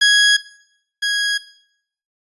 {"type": "tone pair in turn", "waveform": "20% pulse", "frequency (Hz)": [1661.2, 1653.4], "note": ["G#6", "G#6"], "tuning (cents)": [0, -8], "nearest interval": "unison", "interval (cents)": 8, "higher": "first", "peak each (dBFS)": [-5, -12], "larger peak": "first", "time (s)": [[0.01, 0.37], [1.02, 1.38]], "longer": "neither", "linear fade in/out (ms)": 10, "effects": ["noise-tail reverb RT60 0.7 s tail -18 dB re dry", "resampled to 24000 Hz"]}